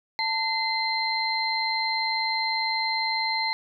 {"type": "tone cluster", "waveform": "sine", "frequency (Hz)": [889, 2067, 4141], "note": ["A5", "C7", "C8"], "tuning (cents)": [18, -22, -19], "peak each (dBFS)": -28, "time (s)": [0.19, 3.53], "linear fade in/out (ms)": 0, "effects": ["10-bit"]}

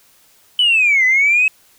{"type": "linear two-way sweep", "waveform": "sine", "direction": "down then up", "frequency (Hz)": [3016, 1997, 2584], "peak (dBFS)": -9, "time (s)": [0.59, 1.48], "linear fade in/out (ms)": 2, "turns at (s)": 1.05, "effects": ["tanh soft clip ceiling -6 dBFS", "white hiss -52 dBFS RMS until 1.78 s"]}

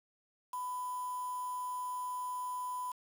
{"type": "tone with quantisation", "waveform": "sine", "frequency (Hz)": 998, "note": "B5", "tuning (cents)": 18, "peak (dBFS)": -36, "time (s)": [0.53, 2.92], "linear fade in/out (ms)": 5, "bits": 8, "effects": []}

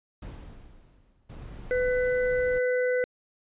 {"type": "noise with exponential decay", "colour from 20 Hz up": "brown", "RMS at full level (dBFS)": -37, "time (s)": [0.22, 1.65], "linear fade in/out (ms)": 5, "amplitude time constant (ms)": 310}
{"type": "noise", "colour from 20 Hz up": "brown", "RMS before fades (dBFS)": -40, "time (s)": [1.29, 2.59], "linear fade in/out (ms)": 10}
{"type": "harmonic tone", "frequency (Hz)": 500, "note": "B4", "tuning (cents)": 21, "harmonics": [1, 3, 4], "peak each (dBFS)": [-23, -33, -35], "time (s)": [1.71, 3.04], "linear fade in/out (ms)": 0}
{"effects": ["resampled to 8000 Hz"]}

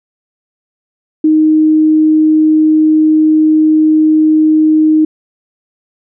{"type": "tone", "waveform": "sine", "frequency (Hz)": 311.1, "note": "D#4", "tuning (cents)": 0, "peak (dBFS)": -5, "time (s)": [1.24, 5.05], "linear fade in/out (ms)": 5, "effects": []}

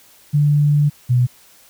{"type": "tone pair in turn", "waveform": "sine", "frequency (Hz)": [146.83, 123.9], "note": ["D3", "B2"], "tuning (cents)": [0, 6], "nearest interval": "minor third", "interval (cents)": 294, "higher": "first", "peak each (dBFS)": -11, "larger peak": "neither", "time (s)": [[0.33, 0.9], [1.09, 1.27]], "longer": "first", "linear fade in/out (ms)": 20, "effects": ["white hiss -49 dBFS RMS until 1.69 s"]}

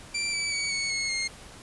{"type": "tone with pitch steps", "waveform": "20% pulse", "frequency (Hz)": [2349, 2305, 2261, 2218, 2177, 2135], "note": ["D7", "D7", "C#7", "C#7", "C#7", "C7"], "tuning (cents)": [0, -33, 34, 0, -32, 34], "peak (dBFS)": -22, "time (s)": [0.14, 1.28], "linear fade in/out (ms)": 10, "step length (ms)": 190, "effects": ["pink hiss -47 dBFS RMS until 1.62 s", "resampled to 24000 Hz"]}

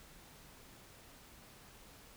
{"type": "silence", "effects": ["pink hiss -58 dBFS RMS until 2.16 s"]}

